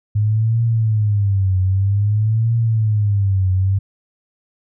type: tone with vibrato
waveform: sine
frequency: 103.83 Hz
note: G#2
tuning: in tune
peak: -13 dBFS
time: 0.15-3.79 s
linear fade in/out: 10 ms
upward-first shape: triangle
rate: 0.52 Hz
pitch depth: 200 cents each way
effects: none